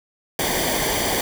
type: noise with comb filter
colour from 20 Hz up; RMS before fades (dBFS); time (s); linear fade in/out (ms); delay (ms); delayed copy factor
pink; -22; 0.39-1.21; 2; 0.75; -0.7
effects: none